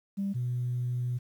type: tone pair in turn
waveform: sine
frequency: 197.9 / 123.2 Hz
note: G3 / B2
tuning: +17 / -4 cents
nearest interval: minor sixth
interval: 821 cents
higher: first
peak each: -27 dBFS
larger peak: neither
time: 0.17-0.34 / 0.34-1.19 s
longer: second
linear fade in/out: 20 ms
effects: tanh soft clip ceiling -24 dBFS + 10-bit